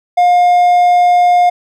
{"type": "tone", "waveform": "triangle", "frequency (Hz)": 711, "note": "F5", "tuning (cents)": 31, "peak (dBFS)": -4, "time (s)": [0.17, 1.5], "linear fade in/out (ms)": 10, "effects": []}